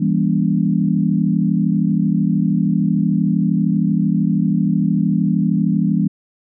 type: chord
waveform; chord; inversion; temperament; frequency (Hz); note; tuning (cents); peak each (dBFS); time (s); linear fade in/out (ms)
sine; E diminished seventh; none; just; 164.81 / 197.78 / 237.3 / 284.8; E3 / G3 / Bb3 / Db4; 0 / +16 / +31 / +47; -18 / -17 / -21 / -23; 0-6.08; 10
effects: none